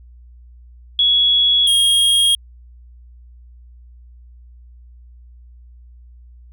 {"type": "tone pair in turn", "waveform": ["sine", "square"], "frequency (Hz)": [3358, 3259], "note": ["G#7", "G#7"], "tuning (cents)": [18, -33], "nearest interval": "minor second", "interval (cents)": 51, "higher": "first", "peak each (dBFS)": [-11, -12], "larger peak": "first", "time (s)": [[0.99, 1.67], [1.67, 2.35]], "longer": "neither", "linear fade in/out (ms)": 2, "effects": ["added 60 Hz sine -40 dBFS peak until 6.52 s"]}